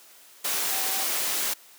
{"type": "tone in noise", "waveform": "sine", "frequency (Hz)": 769, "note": "G5", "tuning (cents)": -33, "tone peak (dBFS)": -37, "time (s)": [0.71, 1.04], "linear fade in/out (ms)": 10, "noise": "white", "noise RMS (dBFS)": -27, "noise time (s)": [0.44, 1.54], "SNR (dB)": -13, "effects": ["white hiss -52 dBFS RMS until 1.78 s", "high-pass 300 Hz 12 dB/octave"]}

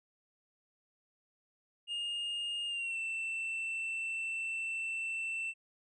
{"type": "tone with pitch glide", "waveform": "triangle", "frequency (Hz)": [2836, 2677], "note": ["F7", "E7"], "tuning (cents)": [26, 26], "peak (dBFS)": -33, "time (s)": [1.87, 5.54], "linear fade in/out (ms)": 50, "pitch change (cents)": -100, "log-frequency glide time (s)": [2.67, 2.98], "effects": ["resampled to 22050 Hz"]}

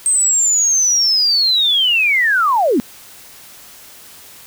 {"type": "linear sweep", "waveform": "sine", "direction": "down", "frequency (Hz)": [8372, 211], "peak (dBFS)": -11, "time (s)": [0.06, 2.8], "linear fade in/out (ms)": 0, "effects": ["white hiss -40 dBFS RMS until 4.46 s"]}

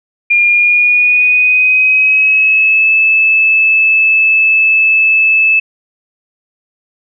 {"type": "tone with pitch glide", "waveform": "sine", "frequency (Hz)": [2412, 2615], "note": ["D7", "E7"], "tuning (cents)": [46, -15], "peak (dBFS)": -6, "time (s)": [0.3, 5.6], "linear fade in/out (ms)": 10, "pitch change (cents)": 139, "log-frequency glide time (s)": [0.46, 2.92], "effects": []}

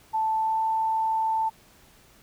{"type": "tone with pitch glide", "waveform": "sine", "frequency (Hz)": [880, 886.6], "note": ["A5", "A5"], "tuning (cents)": [0, 13], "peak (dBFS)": -22, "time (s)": [0.13, 1.5], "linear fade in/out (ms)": 20, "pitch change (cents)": 13, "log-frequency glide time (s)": [0.36, 0.61], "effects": ["pink hiss -56 dBFS RMS until 2.22 s"]}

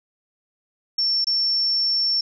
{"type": "tone with dropouts", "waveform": "sine", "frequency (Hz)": 5430, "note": "F8", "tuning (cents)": -50, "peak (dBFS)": -18, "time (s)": [0.98, 2.21], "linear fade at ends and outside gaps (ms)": 5, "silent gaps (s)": [1.245, 1.269], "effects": []}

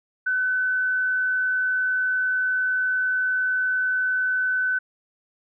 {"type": "tone with frequency modulation", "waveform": "sine", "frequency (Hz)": 1510, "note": "F#6", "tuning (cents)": 35, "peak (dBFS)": -20, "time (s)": [0.26, 4.79], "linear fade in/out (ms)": 10, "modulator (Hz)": 71.3, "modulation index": 0.21, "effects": []}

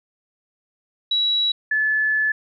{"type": "tone pair in turn", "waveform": "sine", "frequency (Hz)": [3900, 1729.2], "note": ["B7", "A6"], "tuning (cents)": [-23, -31], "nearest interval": "octave + major second", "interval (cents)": 1408, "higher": "first", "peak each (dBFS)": -17, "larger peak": "neither", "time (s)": [[1.11, 1.52], [1.71, 2.32]], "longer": "second", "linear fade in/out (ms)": 5, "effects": []}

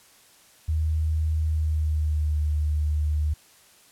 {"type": "tone with pitch glide", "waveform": "sine", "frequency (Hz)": [78.5, 75.52], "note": ["D#2", "D2"], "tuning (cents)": [16, 49], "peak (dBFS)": -21, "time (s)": [0.68, 3.34], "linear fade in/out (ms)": 10, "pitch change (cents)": -67, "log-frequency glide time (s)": [1.45, 2.4], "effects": ["white hiss -55 dBFS RMS until 3.91 s", "low-pass 12000 Hz 12 dB/octave"]}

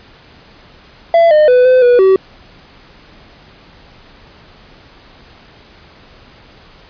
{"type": "tone with pitch steps", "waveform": "triangle", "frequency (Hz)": [672, 609, 499, 510, 487.8, 381.7], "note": ["E5", "D#5", "B4", "C5", "B4", "G4"], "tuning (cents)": [33, -37, 18, -44, -21, -46], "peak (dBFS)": -3, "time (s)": [1.14, 2.16], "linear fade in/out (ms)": 2, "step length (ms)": 170, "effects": ["pink hiss -42 dBFS RMS until 6.89 s", "resampled to 11025 Hz"]}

